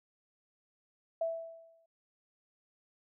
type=tone with exponential decay; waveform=sine; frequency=659.3 Hz; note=E5; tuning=in tune; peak=-28 dBFS; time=1.21-1.86 s; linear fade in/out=5 ms; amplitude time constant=140 ms; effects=none